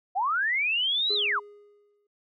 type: linear two-way sweep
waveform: sine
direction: up then down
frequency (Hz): 698.5 to 4093 to 876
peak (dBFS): -23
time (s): 0.15-1.4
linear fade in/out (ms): 20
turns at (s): 1.14
type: tone with exponential decay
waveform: triangle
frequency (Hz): 412.2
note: G#4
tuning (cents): -13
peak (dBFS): -28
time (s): 1.1-2.07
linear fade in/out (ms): 5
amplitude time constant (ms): 210
effects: none